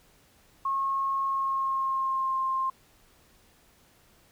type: tone with pitch glide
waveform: sine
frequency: 1086 to 1057.5 Hz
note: C#6 to C6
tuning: -36 to +18 cents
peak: -25 dBFS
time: 0.65-2.7 s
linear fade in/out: 5 ms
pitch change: -46 cents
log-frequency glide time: 1.26-2.39 s
effects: pink hiss -61 dBFS RMS until 4.31 s

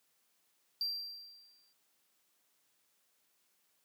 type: tone with exponential decay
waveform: triangle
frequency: 4718 Hz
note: D8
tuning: 7 cents sharp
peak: -30 dBFS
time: 0.81-1.73 s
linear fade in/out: 1 ms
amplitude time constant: 200 ms
effects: white hiss -75 dBFS RMS until 3.84 s + high-pass 150 Hz 12 dB/octave

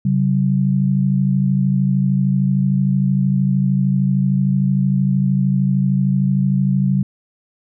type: tone pair together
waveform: sine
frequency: 136.85 / 190 Hz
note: C#3 / F#3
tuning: -22 / +46 cents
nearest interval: tritone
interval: 568 cents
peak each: -16 dBFS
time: 0.05-7.03 s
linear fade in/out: 5 ms
effects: none

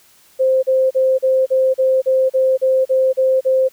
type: tone bursts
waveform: sine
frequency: 523.3 Hz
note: C5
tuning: in tune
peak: -11 dBFS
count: 12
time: 0.39-3.688 s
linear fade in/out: 20 ms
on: 240 ms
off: 38 ms
effects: white hiss -51 dBFS RMS until 3.72 s

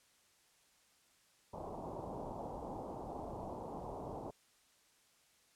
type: low-pass noise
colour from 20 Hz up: white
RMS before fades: -45 dBFS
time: 1.53-4.31 s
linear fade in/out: 10 ms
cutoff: 950 Hz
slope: 48 dB/octave
effects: white hiss -70 dBFS RMS until 5.55 s + low-pass 10000 Hz 12 dB/octave

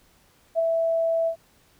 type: tone with ADSR envelope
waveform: sine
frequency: 659.3 Hz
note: E5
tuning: in tune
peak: -17 dBFS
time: 0.55-1.36 s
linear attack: 38 ms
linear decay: 15 ms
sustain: -3 dB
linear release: 88 ms
effects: pink hiss -60 dBFS RMS until 1.79 s

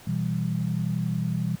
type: chord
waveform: sine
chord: E minor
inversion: second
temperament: equal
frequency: 123.47 / 164.81 / 196 Hz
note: B2 / E3 / G3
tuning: 0 / 0 / 0 cents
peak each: -29 / -27 / -30 dBFS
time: 0.07-1.56 s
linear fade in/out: 5 ms
effects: pink hiss -49 dBFS RMS until 1.6 s

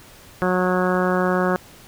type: harmonic tone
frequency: 182.6 Hz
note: F#3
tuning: 23 cents flat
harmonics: 1 / 2 / 3 / 4 / 5 / 6 / 7 / 8 / 9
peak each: -22 / -23 / -24 / -28 / -31 / -28 / -29 / -29 / -31 dBFS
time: 0.42-1.56 s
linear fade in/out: 0 ms
effects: pink hiss -46 dBFS RMS until 1.87 s

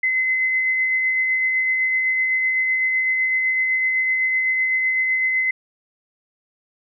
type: tone with tremolo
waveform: sine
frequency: 2046 Hz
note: C7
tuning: 39 cents flat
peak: -16 dBFS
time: 0.03-5.51 s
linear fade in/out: 5 ms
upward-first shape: sine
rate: 7.9 Hz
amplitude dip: 25%
effects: none

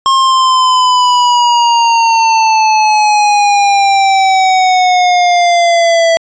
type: exponential sweep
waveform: square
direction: down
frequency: 1074 to 659.3 Hz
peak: -7 dBFS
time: 0.06-6.17 s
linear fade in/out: 0 ms
effects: resampled to 16000 Hz

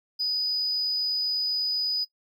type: tone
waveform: triangle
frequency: 4972 Hz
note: D#8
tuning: 2 cents flat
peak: -21 dBFS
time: 0.19-2.05 s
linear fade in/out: 20 ms
effects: noise-tail reverb RT60 0.1 s tail -23 dB re dry + tanh soft clip ceiling -22 dBFS

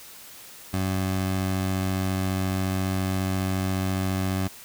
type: tone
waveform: 20% pulse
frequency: 94.5 Hz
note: F#2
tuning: 37 cents sharp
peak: -19 dBFS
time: 0.73-4.48 s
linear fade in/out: 10 ms
effects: white hiss -45 dBFS RMS until 4.64 s

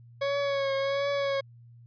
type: tone with vibrato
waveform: 40% pulse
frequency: 554.4 Hz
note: C#5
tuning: in tune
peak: -25 dBFS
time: 0.21-1.41 s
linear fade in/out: 10 ms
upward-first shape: triangle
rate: 1.4 Hz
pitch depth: 39 cents each way
effects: added 118 Hz sine -49 dBFS peak until 1.86 s + resampled to 11025 Hz

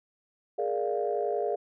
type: chord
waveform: sine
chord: Bb dominant seventh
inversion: third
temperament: equal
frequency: 415.3 / 466.2 / 587.3 / 698.5 Hz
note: Ab4 / Bb4 / D5 / F5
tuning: 0 / 0 / 0 / 0 cents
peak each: -30 / -32 / -33 / -32 dBFS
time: 0.58-1.56 s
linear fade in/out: 10 ms
effects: tanh soft clip ceiling -16 dBFS

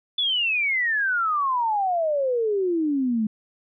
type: exponential sweep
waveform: sine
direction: down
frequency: 3501 to 210 Hz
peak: -20 dBFS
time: 0.18-3.27 s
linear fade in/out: 5 ms
effects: none

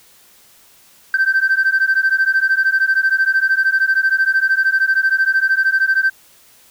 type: beating tone pair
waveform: sine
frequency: 1550 / 1563 Hz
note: G6 / G6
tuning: -20 / -6 cents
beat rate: 13 Hz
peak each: -14 / -14 dBFS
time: 1.14-6.1 s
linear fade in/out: 2 ms
effects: tanh soft clip ceiling -8 dBFS + white hiss -49 dBFS RMS until 6.7 s

